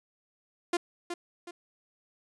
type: tone with echo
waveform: sawtooth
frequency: 348.2 Hz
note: F4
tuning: 5 cents flat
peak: -21 dBFS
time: 0.73-0.77 s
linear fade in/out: 5 ms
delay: 370 ms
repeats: 2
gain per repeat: -8 dB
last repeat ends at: 1.51 s
effects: resampled to 24000 Hz

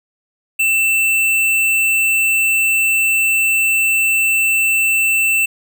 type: tone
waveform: square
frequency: 2670 Hz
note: E7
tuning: 22 cents sharp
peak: -13 dBFS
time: 0.59-5.46 s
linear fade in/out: 10 ms
effects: 9-bit

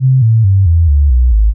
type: tone with pitch steps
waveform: sine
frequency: 130.81 / 112.57 / 96.87 / 83.36 / 71.74 / 61.73 / 53.13 Hz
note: C3 / A2 / G2 / E2 / D2 / B1 / G#1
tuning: 0 / +40 / -20 / +20 / -40 / 0 / +40 cents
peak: -5 dBFS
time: 0-1.54 s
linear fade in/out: 50 ms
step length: 220 ms
effects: none

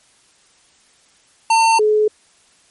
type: tone pair in turn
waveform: square / sine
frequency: 903 / 426.2 Hz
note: A5 / G#4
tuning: +45 / +45 cents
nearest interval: octave + minor second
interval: 1300 cents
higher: first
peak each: -11 dBFS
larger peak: neither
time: 1.5-1.79 / 1.79-2.08 s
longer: neither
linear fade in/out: 5 ms
effects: white hiss -54 dBFS RMS until 2.7 s + MP3 48 kbps

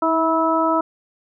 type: harmonic tone with a mistuned harmonic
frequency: 325.5 Hz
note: E4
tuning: 22 cents flat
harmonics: 1 / 2 / 3 / 4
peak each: -21 / -21 / -21 / -21 dBFS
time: 0.02-0.81 s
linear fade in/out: 5 ms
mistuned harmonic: 1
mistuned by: -22 cents
effects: none

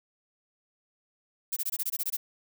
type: noise bursts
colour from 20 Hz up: violet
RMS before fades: -30 dBFS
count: 10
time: 1.52-2.169 s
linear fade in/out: 10 ms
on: 46 ms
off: 21 ms
effects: none

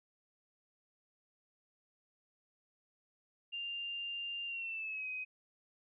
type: tone with pitch glide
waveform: sine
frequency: 2794 to 2518 Hz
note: F7 to D#7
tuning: 0 to +20 cents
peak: -38 dBFS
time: 3.52-5.25 s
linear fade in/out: 20 ms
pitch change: -180 cents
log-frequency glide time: 4.46-5.08 s
effects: none

